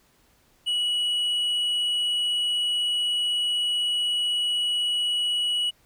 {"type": "tone with tanh clipping", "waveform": "sine", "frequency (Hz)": 2929, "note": "F#7", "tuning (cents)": -18, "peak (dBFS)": -23, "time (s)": [0.66, 5.71], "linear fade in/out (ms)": 20, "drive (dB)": 4, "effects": ["pink hiss -62 dBFS RMS until 5.85 s"]}